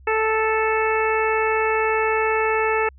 harmonic tone, 439.3 Hz, A4, 3 cents flat, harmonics 1 / 2 / 3 / 4 / 5 / 6, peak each -21 / -24 / -26 / -27 / -28 / -29 dBFS, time 0.07-2.89 s, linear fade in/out 5 ms, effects added 66 Hz sine -44 dBFS peak until 2.98 s

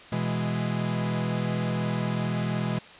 45% pulse chord, E major, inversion second, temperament equal, 123.47 / 164.81 / 207.7 Hz, B2 / E3 / G#3, 0 / 0 / 0 cents, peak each -30 dBFS, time 0.12-2.79 s, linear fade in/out 5 ms, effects white hiss -47 dBFS RMS until 2.99 s + resampled to 8000 Hz

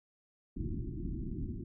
pink low-pass noise, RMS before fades -38 dBFS, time 0.56-1.64 s, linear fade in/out 10 ms, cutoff 360 Hz, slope 96 dB/octave, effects none

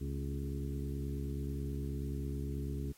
harmonic tone with a mistuned harmonic, 69.3 Hz, C#2, in tune, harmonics 1 / 2 / 3 / 4 / 5 / 6, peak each -38 / -40 / -46 / -45 / -48 / -49 dBFS, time 0-2.93 s, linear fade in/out 20 ms, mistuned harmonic 3, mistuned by +61 cents, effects white hiss -64 dBFS RMS until 2.97 s + AAC 48 kbps

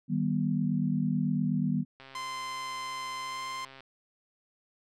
sine chord, Eb augmented, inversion none, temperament just, 155.56 / 194.45 / 243.1 Hz, Eb3 / G3 / B3, 0 / -14 / -27 cents, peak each -30 dBFS, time 0.08-1.85 s, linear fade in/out 50 ms
click train, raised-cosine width 0.3 ms, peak -33 dBFS, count 243, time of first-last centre 2-3.806 s, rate 134 Hz
sawtooth tone with pitch glide, 1037 to 1046 Hz, C6 to C6, -16 to -1 cents, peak -31 dBFS, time 2.15-3.65 s, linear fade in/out 2 ms, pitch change +15 cents, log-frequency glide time 3.24-3.42 s
effects low-pass 8000 Hz 12 dB/octave

